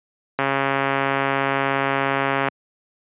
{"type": "click train", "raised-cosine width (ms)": 0.5, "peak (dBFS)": -5, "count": 288, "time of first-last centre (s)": [0.39, 2.485], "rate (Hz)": 137, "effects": ["high-pass 150 Hz 12 dB/octave", "resampled to 8000 Hz"]}